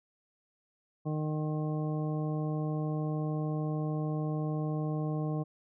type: harmonic tone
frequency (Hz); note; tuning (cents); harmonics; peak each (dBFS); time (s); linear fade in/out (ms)
153.4; D#3; -24; 1 / 2 / 3 / 4 / 5 / 7; -31 / -37 / -41 / -43 / -45 / -48; 1.05-5.44; 20
effects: none

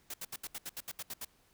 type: noise bursts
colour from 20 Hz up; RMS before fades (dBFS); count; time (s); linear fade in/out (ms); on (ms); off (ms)
white; -41; 11; 0.1-1.249; 5; 39; 72
effects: pink hiss -68 dBFS RMS until 1.53 s

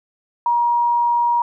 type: tone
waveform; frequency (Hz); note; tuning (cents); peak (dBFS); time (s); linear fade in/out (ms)
sine; 951; A#5; +34; -14; 0.46-1.42; 2
effects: none

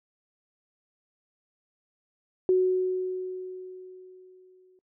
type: tone with exponential decay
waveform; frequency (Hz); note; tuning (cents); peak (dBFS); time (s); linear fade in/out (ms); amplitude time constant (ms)
sine; 370; F#4; 0; -17; 2.49-4.79; 1; 500
effects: noise-tail reverb RT60 0.1 s tail -21 dB re dry

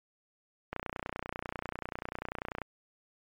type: click train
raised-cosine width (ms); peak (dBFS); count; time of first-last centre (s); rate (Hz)
0.5; -20; 58; 0.73-2.617; 30.2
effects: MP3 96 kbps

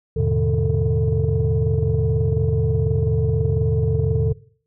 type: tone cluster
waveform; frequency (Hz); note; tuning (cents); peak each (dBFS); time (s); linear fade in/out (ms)
sine; 81.1 / 105.1 / 123.6 / 149.4 / 444.8; E2 / G#2 / B2 / D3 / A4; -28 / +21 / +2 / +30 / +19; -22; 0.16-4.33; 10
effects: noise-tail reverb RT60 0.5 s tail -20 dB re dry + tanh soft clip ceiling -10 dBFS

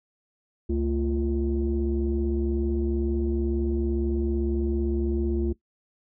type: tone cluster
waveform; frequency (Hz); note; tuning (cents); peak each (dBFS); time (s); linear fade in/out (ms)
sine; 69.8 / 225.1 / 347; C#2 / A3 / F4; +13 / +40 / -11; -25 / -29 / -26; 0.69-5.53; 10
effects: noise-tail reverb RT60 0.1 s tail -18 dB re dry + tanh soft clip ceiling -16 dBFS

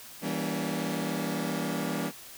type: chord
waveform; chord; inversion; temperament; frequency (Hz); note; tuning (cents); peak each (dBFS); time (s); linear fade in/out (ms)
sawtooth; E diminished seventh; none; just; 164.81 / 197.78 / 237.3 / 284.8; E3 / G3 / Bb3 / Db4; 0 / +16 / +31 / +47; -31; 0.21-2.12; 50
effects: white hiss -47 dBFS RMS until 2.37 s

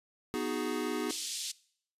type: chord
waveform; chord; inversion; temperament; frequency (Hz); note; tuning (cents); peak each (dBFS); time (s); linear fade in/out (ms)
square; G# minor seventh; first; equal; 246.9 / 311.1 / 370 / 415.3; B3 / D#4 / F#4 / G#4; 0 / 0 / 0 / 0; -38; 0.34-1.11; 0
type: band-pass noise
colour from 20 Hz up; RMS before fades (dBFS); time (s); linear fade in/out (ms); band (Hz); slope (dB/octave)
pink; -38; 1.09-1.52; 10; 3400 to 9600; 24
effects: noise-tail reverb RT60 0.6 s tail -21 dB re dry + resampled to 32000 Hz

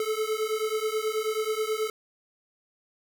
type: beating tone pair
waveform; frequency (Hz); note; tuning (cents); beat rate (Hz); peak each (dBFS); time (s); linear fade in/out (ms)
square; 430 / 439.3; A4 / A4; -40 / -3; 9.3; -30 / -30; 0-1.9; 2
effects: none

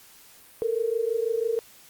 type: tone pair together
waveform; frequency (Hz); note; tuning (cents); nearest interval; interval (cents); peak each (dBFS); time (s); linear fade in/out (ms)
sine; 443.9 / 470; A4 / A#4; +15 / +14; minor second; 99; -26; 0.62-1.59; 0
effects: white hiss -52 dBFS RMS until 1.89 s + Opus 48 kbps

